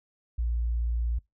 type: tone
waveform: sine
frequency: 58.27 Hz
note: A#1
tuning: in tune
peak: -24 dBFS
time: 0.38-1.19 s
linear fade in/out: 10 ms
effects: noise-tail reverb RT60 0.2 s tail -25 dB re dry + tanh soft clip ceiling -20 dBFS